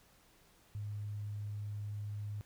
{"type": "tone", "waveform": "sine", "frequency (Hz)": 103.83, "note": "G#2", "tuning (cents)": 0, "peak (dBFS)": -38, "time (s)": [0.75, 2.41], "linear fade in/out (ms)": 0, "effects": ["pink hiss -66 dBFS RMS until 2.45 s"]}